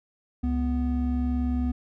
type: tone pair together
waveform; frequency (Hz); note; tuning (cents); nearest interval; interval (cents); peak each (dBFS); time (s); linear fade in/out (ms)
triangle; 69 / 246.9; C#2 / B3; -7 / 0; octave + minor seventh; 2207; -24; 0.43-1.72; 10
effects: none